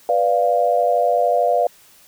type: chord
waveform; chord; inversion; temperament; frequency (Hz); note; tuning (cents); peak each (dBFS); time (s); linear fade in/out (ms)
sine; B diminished; none; equal; 493.9 / 587.3 / 698.5; B4 / D5 / F5; 0 / 0 / 0; -20 / -19 / -17; 0.09-1.67; 2
effects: white hiss -50 dBFS RMS until 2.07 s